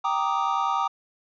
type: chord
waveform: triangle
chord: Eb major seventh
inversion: first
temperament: equal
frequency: 784 / 932.3 / 1174.7 / 1244.5 Hz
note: G5 / Bb5 / D6 / Eb6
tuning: 0 / 0 / 0 / 0 cents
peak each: -26 dBFS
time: 0.04-0.88 s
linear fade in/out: 10 ms
effects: resampled to 16000 Hz